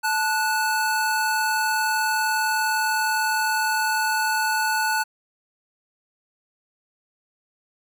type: tone pair together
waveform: square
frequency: 875 / 1471.6 Hz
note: A5 / F#6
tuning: -10 / -10 cents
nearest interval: major sixth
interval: 900 cents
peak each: -24 dBFS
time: 0.03-5.04 s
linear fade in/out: 20 ms
effects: none